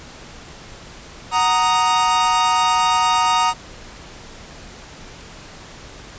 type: chord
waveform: 45% pulse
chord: D# minor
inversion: first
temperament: equal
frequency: 740 / 932.3 / 1244.5 Hz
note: F#5 / A#5 / D#6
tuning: 0 / 0 / 0 cents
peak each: -23 / -17 / -19 dBFS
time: 1.31-3.54 s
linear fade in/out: 50 ms
effects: pink hiss -39 dBFS RMS until 6.18 s + resampled to 16000 Hz